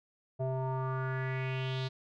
square tone with low-pass filter sweep, 130.81 Hz, C3, in tune, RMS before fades -34 dBFS, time 0.39-1.89 s, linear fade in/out 20 ms, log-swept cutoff 630 to 4100 Hz, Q 4, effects none

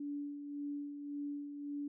sine tone with tremolo, 288.2 Hz, D4, 33 cents flat, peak -37 dBFS, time 0-1.88 s, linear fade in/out 5 ms, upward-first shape sine, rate 1.8 Hz, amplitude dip 50%, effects none

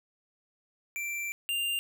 square tone pair in turn, 2349 / 2793 Hz, D7 / F7, 0 / -1 cents, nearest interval minor third, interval 299 cents, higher second, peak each -33 / -29 dBFS, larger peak second, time 0.96-1.32 / 1.49-1.79 s, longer first, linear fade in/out 0 ms, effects none

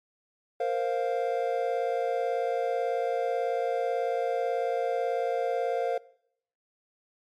triangle chord, Bb suspended second, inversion none, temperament just, 466.2 / 524.4 / 699.2 Hz, Bb4 / C5 / F5, 0 / +4 / +2 cents, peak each -28 dBFS, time 0.6-5.98 s, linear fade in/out 5 ms, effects noise-tail reverb RT60 0.7 s tail -22 dB re dry + MP3 64 kbps

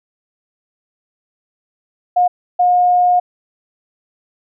sine tone bursts at uneven times, 717 Hz, F5, 45 cents sharp, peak -9 dBFS, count 2, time 2.16-2.28 / 2.59-3.2 s, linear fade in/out 10 ms, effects none

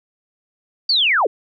sine linear sweep, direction down, 4699 to 340 Hz, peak -13 dBFS, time 0.89-1.27 s, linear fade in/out 5 ms, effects none

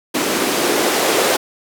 blue noise with band-pass filter sweep, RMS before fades -17 dBFS, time 0.14-1.37 s, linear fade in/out 10 ms, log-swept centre 290 to 440 Hz, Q 2.1, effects none

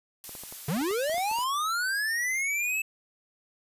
blue noise, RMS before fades -40 dBFS, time 0.24-1.44 s, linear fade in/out 0 ms
clicks, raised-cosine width 1 ms, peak -31 dBFS, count 12, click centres 0.293 / 0.352 / 0.436 / 0.525 / 0.768 / 0.813 / 0.911 / 1.097 / 1.144 / 1.181 / 1.314 / 1.387 s
square linear sweep, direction up, 130 to 2637 Hz, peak -27 dBFS, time 0.68-2.82 s, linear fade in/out 5 ms
effects resampled to 32000 Hz

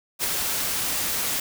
white noise with ADSR envelope, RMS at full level -23 dBFS, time 0.19-1.4 s, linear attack 47 ms, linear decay 12 ms, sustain -3 dB, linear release 4 ms, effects none

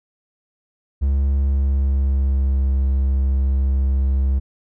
triangle tone with pitch glide, 68.9 to 67.02 Hz, C#2 to C2, -10 to +42 cents, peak -13 dBFS, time 1.01-4.4 s, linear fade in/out 20 ms, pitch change -48 cents, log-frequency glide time 1.38-2.65 s, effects none

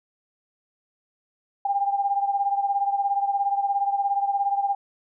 sine beating tone pair, 797 / 814 Hz, G5 / G#5, +28 / -35 cents, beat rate 17 Hz, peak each -22 / -27 dBFS, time 1.65-4.75 s, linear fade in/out 5 ms, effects none

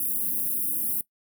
white band-stop noise, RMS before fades -27 dBFS, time 0-1.01 s, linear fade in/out 2 ms, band 320 to 10000 Hz, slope 48 dB/octave, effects noise-tail reverb RT60 0.1 s tail -20 dB re dry + high-pass 200 Hz 12 dB/octave

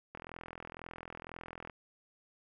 click train, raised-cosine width 0.5 ms, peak -29 dBFS, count 66, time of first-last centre 0.15-1.698 s, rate 42 Hz, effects none

